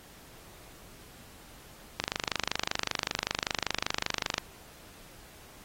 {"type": "click train", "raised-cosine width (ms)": 0.2, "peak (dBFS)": -10, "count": 61, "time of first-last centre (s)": [2, 4.381], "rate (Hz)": 25.2, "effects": ["pink hiss -53 dBFS RMS until 5.64 s", "AAC 48 kbps"]}